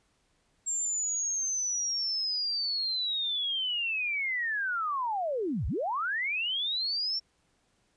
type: linear two-way sweep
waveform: sine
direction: down then up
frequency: 7459 to 48.24 to 5510 Hz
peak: -28 dBFS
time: 0.66-7.2 s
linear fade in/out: 20 ms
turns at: 5.67 s
effects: pink hiss -71 dBFS RMS until 7.96 s + resampled to 22050 Hz